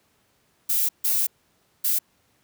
violet noise bursts at uneven times, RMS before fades -22 dBFS, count 3, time 0.69-0.89 / 1.04-1.27 / 1.84-1.99 s, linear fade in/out 10 ms, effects pink hiss -65 dBFS RMS until 2.43 s + high-pass 80 Hz 12 dB/octave

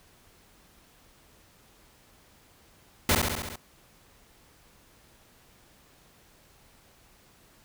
pink noise with echo, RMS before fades -22 dBFS, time 3.09-3.15 s, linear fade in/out 2 ms, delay 68 ms, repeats 6, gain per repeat -3 dB, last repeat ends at 3.558 s, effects pink hiss -59 dBFS RMS until 7.64 s

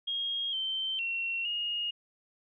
sine tone with pitch steps, 3259 / 3107 / 2726 / 2859 Hz, G#7 / G7 / F7 / F7, -33 / -16 / -43 / +40 cents, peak -30 dBFS, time 0.07-1.91 s, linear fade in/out 10 ms, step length 460 ms, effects none

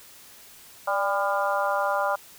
harmonic tone with a mistuned harmonic, 200.7 Hz, G3, 41 cents sharp, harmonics 3 / 4 / 5 / 6 / 7, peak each -27 / -28 / -29 / -30 / -30 dBFS, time 0.87-2.16 s, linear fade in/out 10 ms, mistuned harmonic 3, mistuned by -45 cents, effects white hiss -49 dBFS RMS until 2.38 s

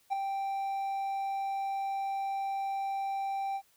triangle tone with ADSR envelope, 784 Hz, G5, in tune, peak -23 dBFS, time 0.1-3.62 s, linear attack 29 ms, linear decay 6 ms, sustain -6 dB, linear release 64 ms, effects white hiss -67 dBFS RMS until 3.76 s

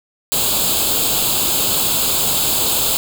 white noise with comb filter, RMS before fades -17 dBFS, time 0.32-2.97 s, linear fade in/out 0 ms, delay 0.26 ms, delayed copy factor +0.8, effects none

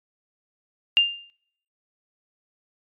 sine tone with exponential decay, 2800 Hz, F7, 4 cents sharp, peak -11 dBFS, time 0.97-1.3 s, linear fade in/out 0 ms, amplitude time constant 70 ms, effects noise-tail reverb RT60 0.7 s tail -24 dB re dry + MP3 96 kbps

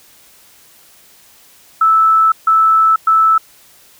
sine tone bursts at uneven times, 1313 Hz, E6, 7 cents flat, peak -7 dBFS, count 3, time 1.81-2.32 / 2.47-2.96 / 3.07-3.38 s, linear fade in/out 5 ms, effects white hiss -46 dBFS RMS until 3.99 s

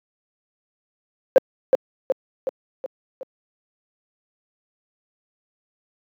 sine tone with echo, 527 Hz, C5, 12 cents sharp, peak -4 dBFS, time 1.36-1.38 s, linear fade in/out 0 ms, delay 370 ms, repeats 5, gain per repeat -5 dB, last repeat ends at 3.23 s, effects tanh soft clip ceiling -4 dBFS + high-pass 300 Hz 12 dB/octave

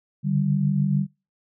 sine tone cluster, 140.1 / 147 / 194.1 Hz, C#3 / D3 / G3, +19 / +2 / -17 cents, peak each -30 / -21 / -23 dBFS, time 0.23-1.07 s, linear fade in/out 50 ms, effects noise-tail reverb RT60 0.3 s tail -26 dB re dry

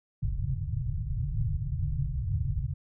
white low-pass noise, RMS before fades -30 dBFS, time 0.22-2.74 s, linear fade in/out 10 ms, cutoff 150 Hz, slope 96 dB/octave, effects none

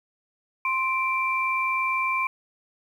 sine tone pair together, 1046.5 / 2349 Hz, C6 / D7, 0 / 0 cents, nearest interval octave + major second, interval 1400 cents, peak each -25 dBFS, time 0.65-2.27 s, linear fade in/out 2 ms, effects 9-bit

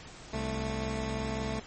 15% pulse tone pair together, 65.41 / 220 Hz, C2 / A3, 0 / 0 cents, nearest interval octave + major sixth, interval 2100 cents, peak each -28 dBFS, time 0.33-1.6 s, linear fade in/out 5 ms, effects pink hiss -48 dBFS RMS until 1.66 s + MP3 32 kbps

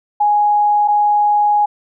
sine tone pair in turn, 831 / 831 Hz, G#5 / G#5, +1 / +1 cents, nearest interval unison, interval 0 cents, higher neither, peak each -10 dBFS, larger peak neither, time 0.2-0.88 / 0.88-1.66 s, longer second, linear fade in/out 10 ms, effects none

